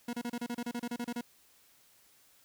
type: tone bursts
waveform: 40% pulse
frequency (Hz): 239.3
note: A#3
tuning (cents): +46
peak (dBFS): -33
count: 14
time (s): 0.08-1.211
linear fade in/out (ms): 5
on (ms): 52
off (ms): 31
effects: white hiss -64 dBFS RMS until 2.44 s